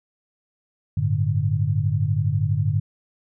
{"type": "chord", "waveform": "sine", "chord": "G suspended second", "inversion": "none", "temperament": "just", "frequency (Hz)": [98, 110.25, 147], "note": ["G2", "A2", "D3"], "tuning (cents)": [0, 4, 2], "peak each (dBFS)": -23, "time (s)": [0.97, 2.8], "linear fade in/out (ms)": 5, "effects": []}